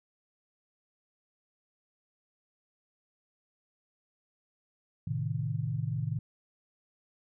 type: chord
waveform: sine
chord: A diminished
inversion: none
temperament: equal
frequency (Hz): 110 / 130.81 / 155.56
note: A2 / C3 / Eb3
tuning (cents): 0 / 0 / 0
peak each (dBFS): -34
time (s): 5.07-6.19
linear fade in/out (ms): 5
effects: none